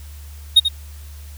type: tone with echo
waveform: triangle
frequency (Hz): 3729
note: A#7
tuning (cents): 0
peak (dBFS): -4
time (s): 0.56-0.6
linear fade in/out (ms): 10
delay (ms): 87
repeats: 1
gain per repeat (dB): -9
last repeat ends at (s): 0.687
effects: added 73 Hz sine -34 dBFS peak until 1.37 s + white hiss -47 dBFS RMS until 1.37 s